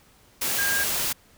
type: tone in noise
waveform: sine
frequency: 1615 Hz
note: G#6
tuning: 49 cents flat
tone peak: -24 dBFS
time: 0.58-0.84 s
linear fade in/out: 10 ms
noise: white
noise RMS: -26 dBFS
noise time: 0.41-1.13 s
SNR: -1 dB
effects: pink hiss -57 dBFS RMS until 1.37 s